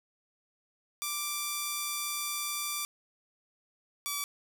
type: tone pair in turn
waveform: 5% pulse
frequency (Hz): 1174.7 / 1152.5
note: D6 / D6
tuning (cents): 0 / -33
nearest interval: unison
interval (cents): 33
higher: first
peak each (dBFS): -20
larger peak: neither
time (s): 1.02-2.85 / 4.06-4.24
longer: first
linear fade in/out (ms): 0
effects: none